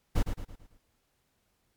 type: noise with echo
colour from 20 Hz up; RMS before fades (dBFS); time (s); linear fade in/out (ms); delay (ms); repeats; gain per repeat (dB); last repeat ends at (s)
brown; -24; 0.15-0.23; 10; 110; 5; -7; 0.78
effects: pink hiss -74 dBFS RMS until 1.76 s + MP3 96 kbps